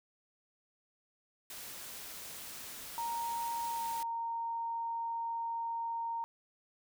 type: noise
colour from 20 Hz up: white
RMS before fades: -46 dBFS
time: 1.5-4.03 s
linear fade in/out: 2 ms
type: tone with pitch glide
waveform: sine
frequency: 932.3 to 923.7 Hz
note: A#5 to A#5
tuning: 0 to -16 cents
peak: -34 dBFS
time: 2.98-6.24 s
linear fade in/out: 0 ms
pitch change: -16 cents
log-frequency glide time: 3.68-3.82 s
effects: none